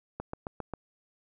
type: click train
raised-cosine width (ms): 1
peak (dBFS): -21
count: 5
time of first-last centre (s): 0.2-0.737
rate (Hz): 7.45
effects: none